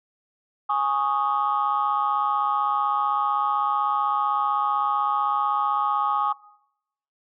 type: chord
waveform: sine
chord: Ab suspended fourth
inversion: none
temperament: equal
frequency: 830.6 / 1108.7 / 1244.5 Hz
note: Ab5 / Db6 / Eb6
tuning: 0 / 0 / 0 cents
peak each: -24 dBFS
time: 0.69-6.33 s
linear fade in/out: 10 ms
effects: noise-tail reverb RT60 0.8 s tail -21 dB re dry + tanh soft clip ceiling -13 dBFS